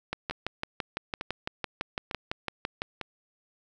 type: two click trains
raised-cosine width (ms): 0.3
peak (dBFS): -14 / -18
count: 17 / 4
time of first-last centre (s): 0.13-2.819 / 0.31-3.013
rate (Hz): 5.95 / 1.11
effects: none